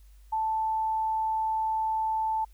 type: tone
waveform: sine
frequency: 880 Hz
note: A5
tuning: in tune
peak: -25 dBFS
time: 0.32-2.45 s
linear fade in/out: 10 ms
effects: added 50 Hz sine -50 dBFS peak until 2.53 s + white hiss -67 dBFS RMS until 2.53 s